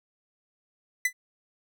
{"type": "tone with exponential decay", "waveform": "45% pulse", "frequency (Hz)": 2000, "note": "B6", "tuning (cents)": 21, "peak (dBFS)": -19, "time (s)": [1.05, 1.13], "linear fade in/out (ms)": 5, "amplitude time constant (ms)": 16, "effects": []}